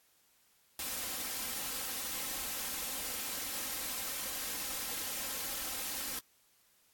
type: noise with comb filter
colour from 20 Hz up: white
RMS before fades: -38 dBFS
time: 0.79-6.19 s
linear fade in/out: 2 ms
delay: 3.8 ms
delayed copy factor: +0.6
effects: white hiss -69 dBFS RMS until 6.93 s + AAC 64 kbps